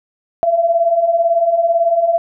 sine beating tone pair, 660 / 678 Hz, E5 / E5, +2 / +49 cents, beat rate 18 Hz, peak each -18 / -12 dBFS, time 0.43-2.18 s, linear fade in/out 0 ms, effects none

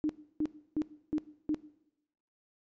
sine tone bursts, 304.5 Hz, D#4, 37 cents flat, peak -27 dBFS, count 5, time 0.04-1.545 s, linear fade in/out 0 ms, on 53 ms, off 310 ms, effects noise-tail reverb RT60 0.9 s tail -19 dB re dry + resampled to 16000 Hz

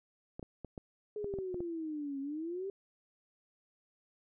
clicks, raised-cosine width 2 ms, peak -29 dBFS, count 9, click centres 0.395 / 0.428 / 0.647 / 0.778 / 1.244 / 1.339 / 1.387 / 1.544 / 1.605 s
sine exponential two-way sweep, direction down then up, 425.8 to 270.9 to 400 Hz, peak -36 dBFS, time 1.16-2.7 s, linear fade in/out 2 ms, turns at 2.2 s
effects none

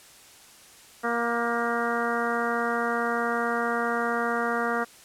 harmonic tone with a mistuned harmonic, 235.3 Hz, A#3, 16 cents sharp, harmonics 1 / 2 / 3 / 4 / 5 / 6 / 7 / 8, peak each -32 / -30 / -31 / -36 / -31 / -31 / -36 / -36 dBFS, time 1.03-4.85 s, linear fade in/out 20 ms, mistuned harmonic 7, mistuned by -37 cents, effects white hiss -51 dBFS RMS until 5.04 s + low-pass 11000 Hz 12 dB/octave

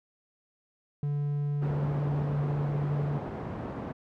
triangle tone, 144.9 Hz, D3, 23 cents flat, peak -25 dBFS, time 1.03-3.18 s, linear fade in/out 2 ms
pink band-pass noise, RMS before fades -37 dBFS, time 1.61-3.93 s, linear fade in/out 20 ms, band 100 to 860 Hz, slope 12 dB/octave
effects none

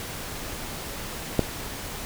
click, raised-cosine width 2 ms, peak -5 dBFS, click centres 1.393 s, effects pink hiss -35 dBFS RMS until 2.05 s

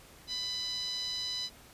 10% pulse tone with band-pass filter, 998 Hz, B5, 18 cents sharp, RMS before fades -36 dBFS, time 0.27-1.5 s, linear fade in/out 50 ms, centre 4400 Hz, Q 6.2, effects pink hiss -55 dBFS RMS until 1.73 s + resampled to 32000 Hz

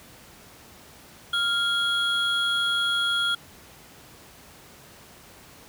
triangle tone pair together, 1396.9 / 3322 Hz, F6 / G#7, 0 / 0 cents, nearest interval octave + minor third, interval 1500 cents, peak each -23 dBFS, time 1.33-3.35 s, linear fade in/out 5 ms, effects pink hiss -49 dBFS RMS until 5.68 s + high-pass 60 Hz 12 dB/octave

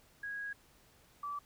sine tone pair in turn, 1650 / 1156.5 Hz, G#6 / D6, -12 / -27 cents, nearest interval tritone, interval 615 cents, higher first, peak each -38 / -37 dBFS, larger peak second, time 0.23-0.53 / 1.23-1.39 s, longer first, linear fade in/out 5 ms, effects pink hiss -65 dBFS RMS until 1.45 s

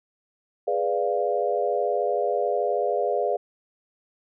sine chord, G# diminished seventh, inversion none, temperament equal, 415.3 / 493.9 / 587.3 / 698.5 Hz, G#4 / B4 / D5 / F5, 0 / 0 / 0 / 0 cents, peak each -27 dBFS, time 0.67-3.37 s, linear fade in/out 10 ms, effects none

